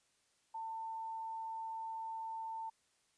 sine tone, 896 Hz, A5, 31 cents sharp, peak -40 dBFS, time 0.54-2.7 s, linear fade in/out 10 ms, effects white hiss -75 dBFS RMS until 3.17 s + resampled to 22050 Hz

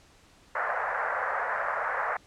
white band-pass noise, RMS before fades -30 dBFS, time 0.55-2.17 s, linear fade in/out 5 ms, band 510 to 1800 Hz, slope 48 dB/octave, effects pink hiss -58 dBFS RMS until 2.26 s + low-pass 8000 Hz 12 dB/octave

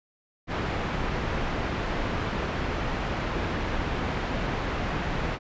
pink low-pass noise, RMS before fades -29 dBFS, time 0.47-5.39 s, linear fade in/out 50 ms, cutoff 2300 Hz, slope 12 dB/octave, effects resampled to 16000 Hz

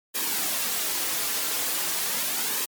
white noise with flanger, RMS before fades -27 dBFS, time 0.14-2.66 s, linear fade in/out 20 ms, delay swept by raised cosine 1.4 to 5.5 ms, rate 0.4 Hz, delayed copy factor -0.55, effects high-pass 200 Hz 12 dB/octave + MP3 96 kbps

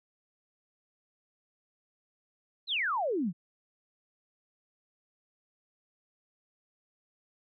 sine exponential sweep, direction down, 4233 to 155.56 Hz, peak -27 dBFS, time 2.67-3.33 s, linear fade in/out 50 ms, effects MP3 96 kbps

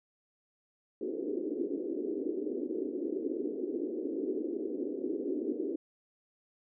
white band-pass noise, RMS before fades -35 dBFS, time 1.01-5.76 s, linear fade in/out 5 ms, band 270 to 420 Hz, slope 48 dB/octave, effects none

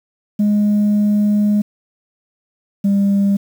sine tone pair in turn, 207.7 / 199.21 Hz, G#3 / G3, 0 / +28 cents, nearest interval minor second, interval 72 cents, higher first, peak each -9 dBFS, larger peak neither, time 0.39-1.62 / 2.84-3.37 s, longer first, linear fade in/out 10 ms, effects tanh soft clip ceiling -10 dBFS + 7-bit

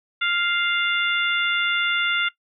harmonic tone, 698.5 Hz, F5, in tune, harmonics 2 / 3 / 4 / 5, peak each -23 / -25 / -26 / -27 dBFS, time 0.21-2.29 s, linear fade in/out 10 ms, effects noise-tail reverb RT60 0.1 s tail -18 dB re dry

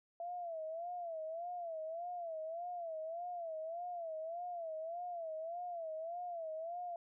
sine tone with vibrato, 671 Hz, E5, 31 cents sharp, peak -40 dBFS, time 0.2-6.96 s, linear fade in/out 2 ms, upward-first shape sine, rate 1.7 Hz, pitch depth 110 cents each way, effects none

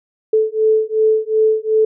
sine beating tone pair, 435.4 / 438.1 Hz, A4 / A4, -18 / -7 cents, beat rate 2.7 Hz, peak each -15 dBFS, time 0.33-1.85 s, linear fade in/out 5 ms, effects none

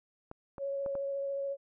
clicks, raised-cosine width 1 ms, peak -29 dBFS, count 4, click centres 0.314 / 0.582 / 0.862 / 0.953 s
sine tone with vibrato, 554.4 Hz, C#5, in tune, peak -32 dBFS, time 0.58-1.57 s, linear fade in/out 50 ms, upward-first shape sine, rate 14 Hz, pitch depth 11 cents each way
effects none

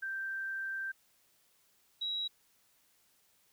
sine tone pair in turn, 1568 / 3870 Hz, G6 / B7, 0 / -36 cents, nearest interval octave + major third, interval 1564 cents, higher second, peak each -35 / -33 dBFS, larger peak second, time 0.02-0.92 / 2.01-2.28 s, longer first, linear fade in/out 10 ms, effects white hiss -70 dBFS RMS until 3.52 s

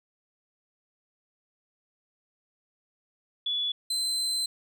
sine / 35% pulse tone pair in turn, 3425 / 4073 Hz, A7 / C8, -47 / -47 cents, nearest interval minor third, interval 300 cents, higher second, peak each -26 / -25 dBFS, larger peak second, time 3.46-3.72 / 3.9-4.46 s, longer second, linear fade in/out 5 ms, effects none

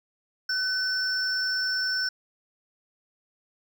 triangle tone pair together, 1511 / 5385 Hz, F#6 / E8, +36 / +36 cents, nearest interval octave + minor seventh, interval 2200 cents, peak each -26 dBFS, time 0.49-2.09 s, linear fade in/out 5 ms, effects none

